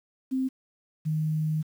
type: tone pair in turn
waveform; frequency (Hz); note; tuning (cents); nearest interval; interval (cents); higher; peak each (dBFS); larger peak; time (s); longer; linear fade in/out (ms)
sine; 261.6 / 155.55; C4 / D#3; 0 / 0; major sixth; 900; first; -24; neither; 0.31-0.49 / 1.05-1.63; second; 20
effects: 9-bit